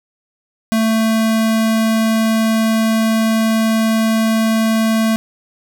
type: tone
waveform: square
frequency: 222.4 Hz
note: A3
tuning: 19 cents sharp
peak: -13 dBFS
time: 0.72-5.16 s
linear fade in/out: 0 ms
effects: none